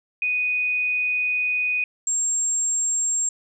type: tone pair in turn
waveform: sine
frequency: 2485 / 7470 Hz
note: D#7 / A#8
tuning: -3 / +3 cents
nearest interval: octave + perfect fifth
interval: 1906 cents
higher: second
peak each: -20 dBFS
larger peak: neither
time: 0.22-1.84 / 2.07-3.29 s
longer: first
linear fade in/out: 2 ms
effects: none